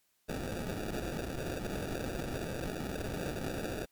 white noise with sample-and-hold, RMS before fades -37 dBFS, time 0.28-3.86 s, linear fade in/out 20 ms, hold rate 1050 Hz, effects white hiss -74 dBFS RMS until 3.91 s + MP3 96 kbps

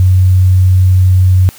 sine tone, 92.5 Hz, F#2, in tune, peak -4 dBFS, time 0-1.49 s, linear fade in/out 0 ms, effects white hiss -37 dBFS RMS until 1.58 s

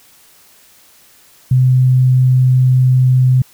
sine tone, 128.2 Hz, C3, 35 cents flat, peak -7 dBFS, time 1.51-3.42 s, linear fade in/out 5 ms, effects white hiss -47 dBFS RMS until 3.53 s

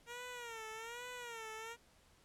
10% pulse tone with vibrato, 466.6 Hz, A#4, 2 cents sharp, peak -37 dBFS, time 0.06-1.77 s, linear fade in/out 50 ms, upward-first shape sine, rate 1.2 Hz, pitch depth 110 cents each way, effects pink hiss -68 dBFS RMS until 2.24 s + low-pass 11000 Hz 12 dB/octave

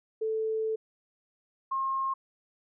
sine tone pair in turn, 440 / 1071.6 Hz, A4 / C6, 0 / +41 cents, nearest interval octave + minor third, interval 1541 cents, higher second, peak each -27 dBFS, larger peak neither, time 0.21-0.76 / 1.71-2.14 s, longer first, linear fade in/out 10 ms, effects none

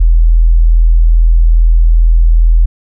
sine tone, 41.2 Hz, E1, in tune, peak -3 dBFS, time 0-2.66 s, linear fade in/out 10 ms, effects none

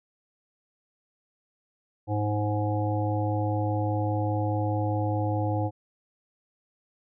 harmonic tone, 104.9 Hz, G#2, 18 cents sharp, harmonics 1 / 3 / 5 / 7 / 8, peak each -26 / -31 / -33 / -34 / -35 dBFS, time 2.07-5.71 s, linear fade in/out 50 ms, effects none

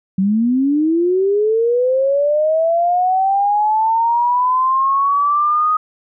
sine linear sweep, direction up, 185 to 1253 Hz, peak -12 dBFS, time 0.18-5.77 s, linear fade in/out 5 ms, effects none

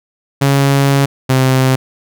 sawtooth tone pair in turn, 138.7 / 130.92 Hz, C#3 / C3, +1 / +1 cents, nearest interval minor second, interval 100 cents, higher first, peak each -5 dBFS, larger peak neither, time 0.41-1.06 / 1.29-1.76 s, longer first, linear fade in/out 10 ms, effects none

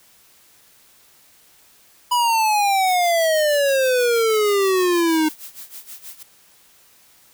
square exponential sweep, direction down, 987.8 to 306.7 Hz, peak -16 dBFS, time 2.11-5.29 s, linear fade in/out 10 ms
blue noise with tremolo, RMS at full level -35 dBFS, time 2.87-6.23 s, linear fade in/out 5 ms, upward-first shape sine, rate 6.3 Hz, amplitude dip 85%
effects white hiss -53 dBFS RMS until 7.33 s

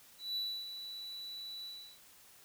triangle tone with ADSR envelope, 3951 Hz, B7, in tune, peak -32 dBFS, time 0.18-2 s, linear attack 180 ms, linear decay 290 ms, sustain -9 dB, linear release 350 ms, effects white hiss -60 dBFS RMS until 2.44 s

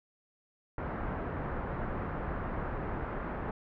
pink low-pass noise, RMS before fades -36 dBFS, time 0.78-3.51 s, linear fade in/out 2 ms, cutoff 1600 Hz, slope 24 dB/octave, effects none

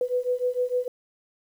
sine beating tone pair, 493.9 / 500.5 Hz, B4 / B4, 0 / +23 cents, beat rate 6.6 Hz, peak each -26 dBFS, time 0.01-0.88 s, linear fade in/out 2 ms, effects 9-bit

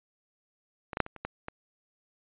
clicks, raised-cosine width 0.5 ms, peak -21 / -15 / -7 / -25 / -29 / -18 / -21 dBFS, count 7, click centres 0.932 / 0.971 / 1.003 / 1.064 / 1.163 / 1.25 / 1.484 s, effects resampled to 8000 Hz

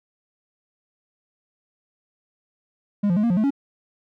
triangle tone with pitch steps, 204.5 / 173.6 / 210.3 / 234.8 / 177.4 / 215.8 / 279 Hz, G#3 / F3 / G#3 / A#3 / F3 / A3 / C#4, -26 / -10 / +22 / +13 / +27 / -33 / +11 cents, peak -15 dBFS, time 3.03-3.506 s, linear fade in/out 10 ms, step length 68 ms, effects none

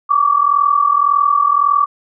sine tone pair together, 1132.9 / 1174.7 Hz, C#6 / D6, +37 / 0 cents, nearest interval minor second, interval 63 cents, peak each -13 dBFS, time 0.09-1.86 s, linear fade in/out 20 ms, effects none

